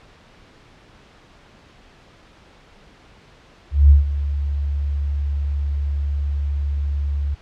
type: tone with ADSR envelope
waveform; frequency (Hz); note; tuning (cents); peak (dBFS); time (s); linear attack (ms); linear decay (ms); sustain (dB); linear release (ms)
sine; 71.4; D2; -48; -5; 3.71-7.35; 190; 140; -14; 14
effects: pink hiss -49 dBFS RMS until 7.41 s + low-pass 4000 Hz 12 dB/octave